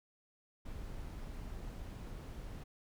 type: noise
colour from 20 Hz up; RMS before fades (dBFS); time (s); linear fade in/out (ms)
brown; -45; 0.65-2.64; 10
effects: none